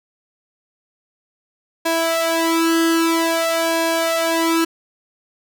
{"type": "tone with flanger", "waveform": "sawtooth", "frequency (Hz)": 329.7, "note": "E4", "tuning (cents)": 0, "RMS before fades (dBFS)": -18, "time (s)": [1.85, 4.65], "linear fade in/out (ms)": 10, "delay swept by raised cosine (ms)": [1.2, 2.4], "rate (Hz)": 0.51, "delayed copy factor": 0.9, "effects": []}